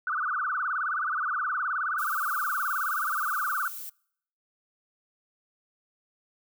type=tone with vibrato; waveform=sine; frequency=1333 Hz; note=E6; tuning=19 cents sharp; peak=-26 dBFS; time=0.07-3.68 s; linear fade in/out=2 ms; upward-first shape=sine; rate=19 Hz; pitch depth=240 cents each way
type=noise; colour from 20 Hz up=violet; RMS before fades=-39 dBFS; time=1.98-3.9 s; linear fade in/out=10 ms
effects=noise-tail reverb RT60 0.7 s tail -26 dB re dry